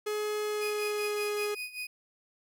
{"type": "tone with pitch glide", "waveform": "45% pulse", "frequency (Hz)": [422.1, 416.3], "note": ["G#4", "G#4"], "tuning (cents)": [28, 4], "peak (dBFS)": -30, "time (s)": [0.06, 1.55], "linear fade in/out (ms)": 10, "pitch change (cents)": -24, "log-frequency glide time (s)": [0.44, 1.25]}
{"type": "tone with tremolo", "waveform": "35% pulse", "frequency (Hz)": 2489, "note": "D#7", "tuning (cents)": 0, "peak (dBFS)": -32, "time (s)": [0.61, 1.87], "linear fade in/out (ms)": 5, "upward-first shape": "sine", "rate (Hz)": 5.2, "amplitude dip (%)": 80}
{"effects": []}